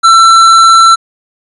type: tone with tanh clipping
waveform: sine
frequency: 1341 Hz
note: E6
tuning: 29 cents sharp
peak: -3 dBFS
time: 0.03-0.96 s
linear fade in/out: 20 ms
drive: 15 dB
effects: resampled to 24000 Hz